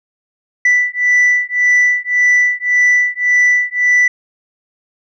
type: beating tone pair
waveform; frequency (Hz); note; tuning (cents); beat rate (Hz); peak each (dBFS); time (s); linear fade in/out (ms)
sine; 1975.5 / 1977.3; B6 / B6; 0 / +2; 1.8; -11; 0.65-4.08; 5
effects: tanh soft clip ceiling -6 dBFS